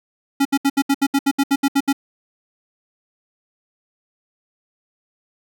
square tone bursts, 277.2 Hz, C#4, in tune, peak -14 dBFS, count 13, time 0.4-1.929 s, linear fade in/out 10 ms, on 53 ms, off 70 ms, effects none

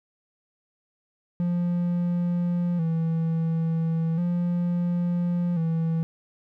triangle tone with vibrato, 169.1 Hz, E3, 44 cents sharp, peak -20 dBFS, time 1.4-6.03 s, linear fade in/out 0 ms, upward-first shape square, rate 0.36 Hz, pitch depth 58 cents each way, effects none

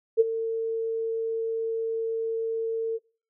sine tone with ADSR envelope, 451.6 Hz, A4, 45 cents sharp, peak -12 dBFS, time 0.17-2.99 s, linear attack 33 ms, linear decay 26 ms, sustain -13 dB, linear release 33 ms, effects noise-tail reverb RT60 0.4 s tail -22 dB re dry

